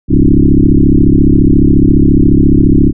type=tone with frequency modulation; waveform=sine; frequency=146.83 Hz; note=D3; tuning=in tune; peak=-3 dBFS; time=0.08-2.93 s; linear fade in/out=50 ms; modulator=34.4 Hz; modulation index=5.3; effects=none